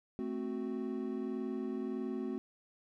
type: chord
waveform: triangle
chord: F# diminished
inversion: first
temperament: equal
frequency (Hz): 220 / 261.6 / 370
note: A3 / C4 / F#4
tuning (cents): 0 / 0 / 0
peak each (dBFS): -38 / -37 / -38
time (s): 0.19-2.38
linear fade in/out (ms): 0
effects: none